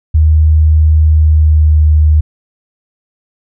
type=tone with pitch glide; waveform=sine; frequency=77.78 to 76.66 Hz; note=D#2 to D#2; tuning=0 to -25 cents; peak=-4 dBFS; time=0.14-2.21 s; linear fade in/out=10 ms; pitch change=-25 cents; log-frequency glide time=1.13-1.83 s; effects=none